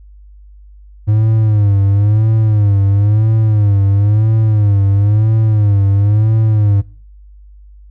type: tone with vibrato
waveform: triangle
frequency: 104.6 Hz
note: G#2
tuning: 13 cents sharp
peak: -6 dBFS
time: 1.07-6.82 s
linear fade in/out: 20 ms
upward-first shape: sine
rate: 0.99 Hz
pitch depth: 100 cents each way
effects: noise-tail reverb RT60 0.4 s tail -21 dB re dry + added 50 Hz sine -36 dBFS peak until 7.9 s